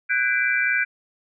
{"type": "tone cluster", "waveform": "sine", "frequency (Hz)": [1494, 1618, 2014, 2345], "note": ["F#6", "G#6", "B6", "D7"], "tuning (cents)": [16, -46, 33, -3], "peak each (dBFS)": [-23, -24, -29, -23], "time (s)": [0.09, 0.85], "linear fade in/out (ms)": 20, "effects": []}